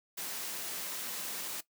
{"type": "high-pass noise", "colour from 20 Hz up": "white", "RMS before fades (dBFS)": -39, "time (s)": [0.17, 1.61], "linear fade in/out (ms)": 10, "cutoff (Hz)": 150, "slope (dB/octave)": 24, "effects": ["noise-tail reverb RT60 0.1 s tail -17 dB re dry"]}